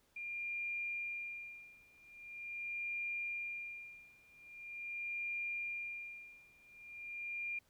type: tone with tremolo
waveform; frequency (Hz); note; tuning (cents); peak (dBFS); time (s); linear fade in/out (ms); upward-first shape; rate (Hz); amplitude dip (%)
sine; 2400; D7; +37; -37; 0.16-7.59; 5; sine; 0.43; 95
effects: pink hiss -73 dBFS RMS until 7.69 s